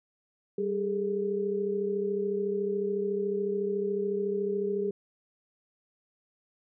sine tone cluster, 195.4 / 404.2 / 438.1 Hz, G3 / G#4 / A4, -5 / -47 / -7 cents, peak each -35 / -28 / -36 dBFS, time 0.58-4.91 s, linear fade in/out 5 ms, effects none

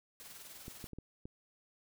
white noise with tremolo, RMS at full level -50 dBFS, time 0.2-0.87 s, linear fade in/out 0 ms, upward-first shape sine, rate 20 Hz, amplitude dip 45%
clicks, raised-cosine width 3 ms, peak -32 dBFS, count 5, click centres 0.681 / 0.842 / 0.933 / 0.986 / 1.255 s
effects none

